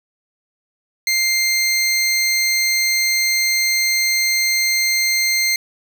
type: tone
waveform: 20% pulse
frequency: 2100 Hz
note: C7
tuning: 6 cents sharp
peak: -10 dBFS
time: 1.07-5.56 s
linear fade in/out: 2 ms
effects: none